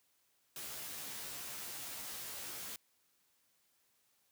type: noise with comb filter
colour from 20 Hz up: white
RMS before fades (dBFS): -45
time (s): 0.56-2.76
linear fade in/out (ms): 2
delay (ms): 14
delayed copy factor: +1
effects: white hiss -75 dBFS RMS until 4.31 s + high-pass 60 Hz 12 dB/octave